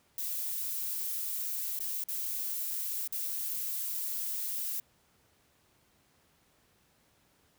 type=noise with dropouts; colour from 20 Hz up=violet; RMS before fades=-35 dBFS; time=0.18-4.8 s; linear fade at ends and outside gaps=2 ms; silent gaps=1.791-1.803 / 2.039-2.086 / 3.076-3.124 s; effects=pink hiss -68 dBFS RMS until 7.58 s + high-pass 60 Hz 12 dB/octave